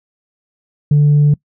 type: tone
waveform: sine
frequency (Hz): 146.83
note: D3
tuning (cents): 0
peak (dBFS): -5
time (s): 0.91-1.34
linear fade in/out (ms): 5
effects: noise-tail reverb RT60 0.1 s tail -24 dB re dry + tanh soft clip ceiling -5 dBFS